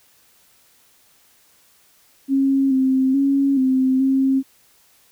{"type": "tone with pitch steps", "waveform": "sine", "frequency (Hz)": [271.5, 262.9, 276.1, 260.9, 267.4], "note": ["C#4", "C4", "C#4", "C4", "C4"], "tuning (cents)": [-36, 8, -7, -5, 38], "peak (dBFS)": -14, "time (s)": [2.28, 4.43], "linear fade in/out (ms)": 50, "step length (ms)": 430, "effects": ["white hiss -56 dBFS RMS until 5.11 s"]}